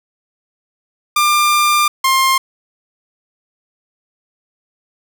sawtooth tone pair in turn, 1195 / 1060.4 Hz, D6 / C6, +30 / +23 cents, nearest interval major second, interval 207 cents, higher first, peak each -7 dBFS, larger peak neither, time 1.16-1.88 / 2.04-2.38 s, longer first, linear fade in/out 5 ms, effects none

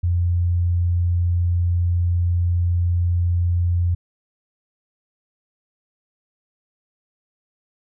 sine tone, 87.31 Hz, F2, in tune, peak -16 dBFS, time 0.03-3.95 s, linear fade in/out 10 ms, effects none

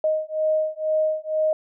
sine beating tone pair, 622.3 / 624.4 Hz, D#5 / D#5, 0 / +6 cents, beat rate 2.1 Hz, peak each -23 dBFS, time 0.04-1.53 s, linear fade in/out 2 ms, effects none

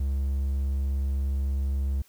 triangle tone, 68.3 Hz, C#2, 25 cents flat, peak -22 dBFS, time 0-2.02 s, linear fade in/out 5 ms, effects white hiss -60 dBFS RMS until 2.08 s

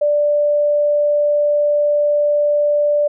sine tone, 588 Hz, D5, 2 cents sharp, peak -12 dBFS, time 0.01-3.08 s, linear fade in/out 10 ms, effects none

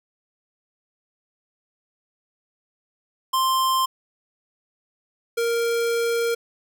square tone pair in turn, 1050 / 466.1 Hz, C6 / A#4, +6 / 0 cents, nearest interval octave + major second, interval 1406 cents, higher first, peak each -19 / -21 dBFS, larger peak first, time 3.33-3.86 / 5.37-6.35 s, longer second, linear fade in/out 10 ms, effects none

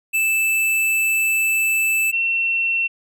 square / sine tone pair in turn, 2637 / 2710 Hz, E7 / E7, 0 / +47 cents, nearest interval unison, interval 47 cents, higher second, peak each -17 dBFS, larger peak neither, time 0.13-2.12 / 2.12-2.88 s, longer first, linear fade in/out 20 ms, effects none

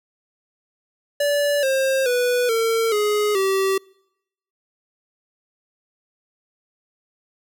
square tone with pitch steps, 578 / 533.1 / 491.7 / 453.5 / 418.3 / 385.8 Hz, D5 / C5 / B4 / A#4 / G#4 / G4, -28 / +32 / -8 / -48 / +12 / -28 cents, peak -18 dBFS, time 1.2-3.78 s, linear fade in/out 5 ms, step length 430 ms, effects noise-tail reverb RT60 0.8 s tail -26 dB re dry

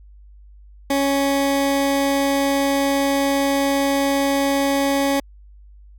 20% pulse tone, 277.5 Hz, C#4, 2 cents sharp, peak -12 dBFS, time 0.9-5.2 s, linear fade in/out 5 ms, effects added 50 Hz sine -42 dBFS peak until 5.98 s

